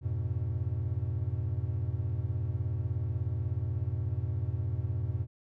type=chord; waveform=triangle; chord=F diminished; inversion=none; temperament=equal; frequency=87.31 / 103.83 / 123.47 Hz; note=F2 / Ab2 / Cb3; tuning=0 / 0 / 0 cents; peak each=-32 dBFS; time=0.01-5.27 s; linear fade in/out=50 ms; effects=none